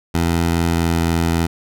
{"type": "tone with pitch glide", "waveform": "15% pulse", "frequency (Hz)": [84.2, 83.47], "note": ["E2", "E2"], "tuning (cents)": [37, 22], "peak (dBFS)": -9, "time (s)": [0.14, 1.47], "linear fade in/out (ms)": 10, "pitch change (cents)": -15, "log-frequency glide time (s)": [0.59, 1], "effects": []}